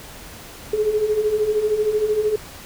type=beating tone pair; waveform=sine; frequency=415.3 / 428.3 Hz; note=G#4 / A4; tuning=0 / -47 cents; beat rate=13 Hz; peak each=-24 / -18 dBFS; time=0.73-2.36 s; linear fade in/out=5 ms; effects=pink hiss -39 dBFS RMS until 2.65 s